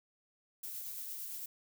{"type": "noise with tremolo", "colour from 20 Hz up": "violet", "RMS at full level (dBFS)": -42, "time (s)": [0.63, 1.46], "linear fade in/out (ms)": 5, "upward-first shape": "sine", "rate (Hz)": 8.8, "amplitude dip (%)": 25, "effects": []}